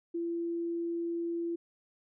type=tone; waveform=sine; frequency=338.8 Hz; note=E4; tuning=48 cents sharp; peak=-31 dBFS; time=0.14-1.56 s; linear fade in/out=10 ms; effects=none